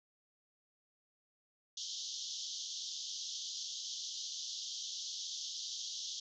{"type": "band-pass noise", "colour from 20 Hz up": "white", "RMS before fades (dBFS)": -43, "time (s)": [1.77, 6.2], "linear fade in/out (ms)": 5, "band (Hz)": [3100, 6600], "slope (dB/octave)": 96, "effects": []}